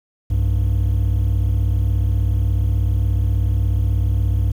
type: tone pair together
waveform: triangle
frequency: 62.2 / 98.74 Hz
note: B1 / G2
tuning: +13 / +13 cents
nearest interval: minor sixth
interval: 800 cents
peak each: -15 dBFS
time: 0.3-4.52 s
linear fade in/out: 10 ms
effects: tanh soft clip ceiling -8 dBFS + 8-bit